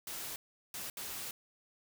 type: noise bursts at uneven times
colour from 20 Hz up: white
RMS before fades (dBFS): -42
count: 3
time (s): 0.07-0.36 / 0.74-0.9 / 0.97-1.31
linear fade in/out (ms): 2
effects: none